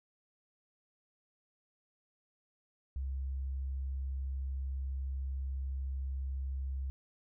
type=tone; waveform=sine; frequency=66.9 Hz; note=C2; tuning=39 cents sharp; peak=-34 dBFS; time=2.96-6.9 s; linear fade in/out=0 ms; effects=none